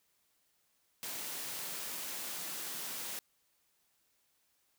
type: high-pass noise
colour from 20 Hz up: white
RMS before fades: -41 dBFS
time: 1.03-3.19 s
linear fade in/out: 0 ms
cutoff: 140 Hz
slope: 24 dB/octave
effects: white hiss -75 dBFS RMS until 4.78 s